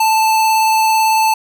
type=tone with vibrato; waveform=square; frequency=880 Hz; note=A5; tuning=in tune; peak=-11 dBFS; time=0-1.34 s; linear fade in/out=5 ms; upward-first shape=triangle; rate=18 Hz; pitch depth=13 cents each way; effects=none